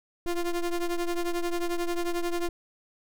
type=ring-modulated tone; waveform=square; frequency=174.61 Hz; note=F3; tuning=in tune; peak=-24 dBFS; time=0.26-2.49 s; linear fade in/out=2 ms; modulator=169 Hz; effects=none